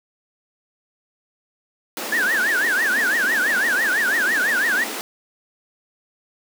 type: high-pass noise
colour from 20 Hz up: pink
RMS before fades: -29 dBFS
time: 1.97-5.01 s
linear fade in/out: 0 ms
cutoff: 220 Hz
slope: 48 dB/octave
type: tone with vibrato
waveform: sine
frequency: 1661.2 Hz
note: G#6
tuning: in tune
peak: -17 dBFS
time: 2.12-4.84 s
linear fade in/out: 5 ms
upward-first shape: triangle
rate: 6 Hz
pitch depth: 270 cents each way
effects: none